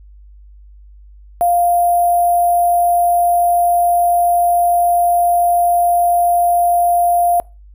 sine tone with sample-and-hold, 698.5 Hz, F5, in tune, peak -10 dBFS, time 1.41-7.4 s, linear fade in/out 0 ms, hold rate 11025 Hz, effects noise-tail reverb RT60 0.3 s tail -25 dB re dry + added 50 Hz sine -38 dBFS peak until 7.74 s

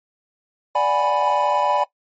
triangle chord, G# half-diminished seventh, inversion second, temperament equal, 587.3 / 740 / 830.6 / 987.8 Hz, D5 / F#5 / G#5 / B5, 0 / 0 / 0 / 0 cents, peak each -20 / -24 / -19 / -19 dBFS, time 0.75-1.84 s, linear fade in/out 5 ms, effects noise-tail reverb RT60 0.1 s tail -19 dB re dry + MP3 32 kbps

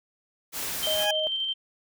white noise, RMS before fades -32 dBFS, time 0.52-1.08 s, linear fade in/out 50 ms
20% pulse tone with exponential growth, 829 Hz, G#5, 3 cents flat, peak -18 dBFS, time 0.78-1.11 s, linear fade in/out 5 ms, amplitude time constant 71 ms
sine tone with tremolo, 3129 Hz, G7, 4 cents flat, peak -25 dBFS, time 0.82-1.54 s, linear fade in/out 20 ms, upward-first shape square, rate 12 Hz, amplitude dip 25%
sine tone, 622.3 Hz, D#5, in tune, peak -27 dBFS, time 0.87-1.27 s, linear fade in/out 0 ms
effects none

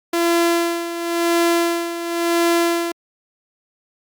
sawtooth tone with tremolo, 340 Hz, F4, 46 cents flat, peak -10 dBFS, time 0.13-2.92 s, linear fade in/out 5 ms, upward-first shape sine, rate 0.95 Hz, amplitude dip 70%, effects Opus 48 kbps

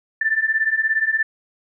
sine beating tone pair, 1760 / 1777 Hz, A6 / A6, 0 / +17 cents, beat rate 17 Hz, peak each -21 / -19 dBFS, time 0.21-1.23 s, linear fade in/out 5 ms, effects none

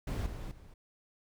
brown noise with level steps, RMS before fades -34 / -41 / -53 dBFS, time 0.07-0.74 s, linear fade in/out 5 ms, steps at 0.26 / 0.51 s, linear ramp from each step 5 ms, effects none

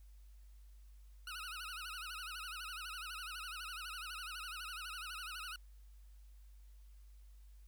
20% pulse tone with vibrato, 1365 Hz, F6, 40 cents flat, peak -39 dBFS, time 1.27-5.56 s, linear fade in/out 2 ms, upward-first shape sine, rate 12 Hz, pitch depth 160 cents each way, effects added 50 Hz sine -55 dBFS peak until 7.67 s + white hiss -75 dBFS RMS until 7.67 s

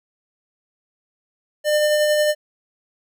square tone with tremolo, 600 Hz, D5, 37 cents sharp, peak -15 dBFS, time 1.64-2.35 s, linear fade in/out 50 ms, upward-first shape sine, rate 11 Hz, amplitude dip 25%, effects none

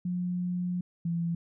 sine tone pair in turn, 178.7 / 169.11 Hz, F3 / E3, +40 / +45 cents, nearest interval minor second, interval 95 cents, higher first, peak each -28 / -27 dBFS, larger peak second, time 0.05-0.81 / 1.05-1.35 s, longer first, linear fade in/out 5 ms, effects none

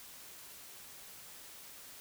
silence, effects white hiss -52 dBFS RMS until 2 s

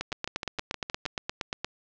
two click trains, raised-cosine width 0.2 ms, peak -12 / -15 dBFS, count 15 / 7, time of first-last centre 0.01-1.646 / 0.12-1.055 s, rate 8.56 / 6.42 Hz, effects low-pass 6000 Hz 12 dB/octave

